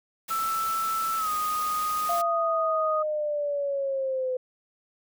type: noise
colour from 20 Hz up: white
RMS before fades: -37 dBFS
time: 0.28-2.22 s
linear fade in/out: 10 ms
type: tone with pitch glide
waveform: sine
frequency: 1323 to 1241.6 Hz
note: E6 to D#6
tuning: +6 to -4 cents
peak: -25 dBFS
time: 0.3-3.03 s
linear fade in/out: 10 ms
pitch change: -110 cents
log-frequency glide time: 1.17-1.3 s
type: linear sweep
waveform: sine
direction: down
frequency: 692 to 506 Hz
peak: -25 dBFS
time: 2.09-4.37 s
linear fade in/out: 5 ms
effects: none

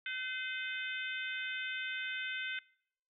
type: harmonic tone with a mistuned harmonic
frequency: 510 Hz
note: C5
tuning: 44 cents flat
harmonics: 3 / 4 / 5 / 6 / 7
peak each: -40 / -42 / -44 / -46 / -47 dBFS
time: 0.06-2.59 s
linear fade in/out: 2 ms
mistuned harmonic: 4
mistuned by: +24 cents
effects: noise-tail reverb RT60 0.7 s tail -24 dB re dry

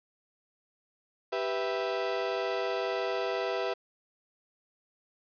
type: chord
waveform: 35% pulse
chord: E minor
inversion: first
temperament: equal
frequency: 392 / 493.9 / 659.3 Hz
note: G4 / B4 / E5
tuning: 0 / 0 / 0 cents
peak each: -32 dBFS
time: 1.32-3.74 s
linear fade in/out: 10 ms
effects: resampled to 11025 Hz + 9-bit

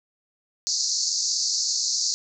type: band-pass noise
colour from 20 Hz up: pink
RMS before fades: -25 dBFS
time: 0.67-2.14 s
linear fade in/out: 0 ms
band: 4300 to 7000 Hz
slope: 96 dB/octave
effects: none

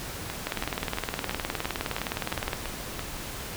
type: two click trains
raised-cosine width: 0.3 ms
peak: -16 / -12 dBFS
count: 9 / 41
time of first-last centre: 0.3-2.994 / 0.47-2.532 s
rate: 2.97 / 19.4 Hz
effects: pink hiss -37 dBFS RMS until 3.56 s

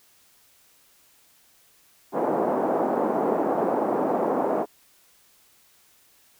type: band-pass noise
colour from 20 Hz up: white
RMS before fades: -24 dBFS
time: 2.12-4.66 s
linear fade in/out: 50 ms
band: 220 to 820 Hz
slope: 24 dB/octave
effects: white hiss -59 dBFS RMS until 6.39 s

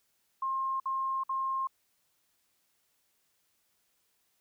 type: tone bursts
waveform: sine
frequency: 1065 Hz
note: C6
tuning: 30 cents sharp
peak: -29 dBFS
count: 3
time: 0.42-1.672 s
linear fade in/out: 5 ms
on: 380 ms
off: 56 ms
effects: white hiss -74 dBFS RMS until 4.4 s

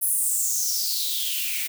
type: noise with high-pass filter sweep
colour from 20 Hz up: blue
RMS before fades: -25 dBFS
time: 0.01-1.68 s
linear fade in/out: 20 ms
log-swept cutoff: 11000 to 2100 Hz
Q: 5.5
effects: none

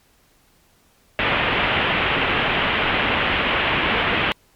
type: low-pass noise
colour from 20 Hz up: white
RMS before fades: -20 dBFS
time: 1.19-4.32 s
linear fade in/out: 0 ms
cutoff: 3100 Hz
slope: 48 dB/octave
effects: pink hiss -58 dBFS RMS until 4.55 s + MP3 96 kbps

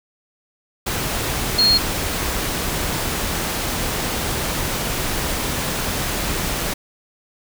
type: tone in noise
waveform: sine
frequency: 4267 Hz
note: C8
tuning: 33 cents sharp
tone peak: -12 dBFS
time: 1.58-1.78 s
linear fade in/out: 10 ms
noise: pink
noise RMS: -23 dBFS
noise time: 0.86-6.74 s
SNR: +8 dB
effects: none

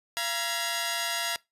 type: tone cluster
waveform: 10% pulse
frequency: 684 / 952 / 1668 Hz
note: F5 / A#5 / G#6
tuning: -36 / +36 / +7 cents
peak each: -24 dBFS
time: 0.17-1.36 s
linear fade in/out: 0 ms
effects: noise-tail reverb RT60 0.2 s tail -22 dB re dry + resampled to 32000 Hz

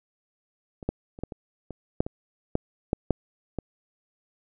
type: clicks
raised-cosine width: 2 ms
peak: -26 / -12 / -29 / -16 / -23 / -23 / -8 / -19 / -9 / -9 / -7 / -16 dBFS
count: 12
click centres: 0.828 / 0.89 / 1.189 / 1.236 / 1.322 / 1.707 / 2.005 / 2.065 / 2.554 / 2.931 / 3.107 / 3.587 s
effects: none

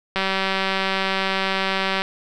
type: click train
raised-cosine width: 0.3 ms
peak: -6 dBFS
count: 358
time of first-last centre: 0.16-2.019 s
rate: 192 Hz
effects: none

